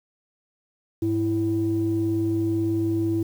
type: tone pair together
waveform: sine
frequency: 103.94 / 330 Hz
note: G#2 / E4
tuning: +2 / +2 cents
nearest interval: octave + minor sixth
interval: 2000 cents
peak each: -26 / -21 dBFS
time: 1.02-3.23 s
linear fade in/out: 5 ms
effects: tanh soft clip ceiling -14 dBFS + 8-bit